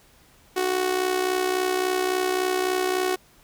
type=tone with amplitude modulation; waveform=sawtooth; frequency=370 Hz; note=F#4; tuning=in tune; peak=-15 dBFS; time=0.56-3.16 s; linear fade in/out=10 ms; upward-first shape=sine; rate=63.6 Hz; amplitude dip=65%; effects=pink hiss -56 dBFS RMS until 3.43 s